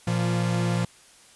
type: tone pair together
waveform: 45% pulse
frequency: 116.54 / 173.29 Hz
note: A#2 / F3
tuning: 0 / -13 cents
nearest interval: perfect fifth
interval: 687 cents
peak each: -25 dBFS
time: 0.07-0.85 s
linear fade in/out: 5 ms
effects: white hiss -53 dBFS RMS until 1.35 s + resampled to 24000 Hz